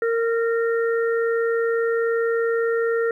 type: harmonic tone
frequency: 460.6 Hz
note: A#4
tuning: 21 cents flat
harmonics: 1 / 3 / 4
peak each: -19 / -29 / -31 dBFS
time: 0.02-3.11 s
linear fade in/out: 2 ms
effects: 10-bit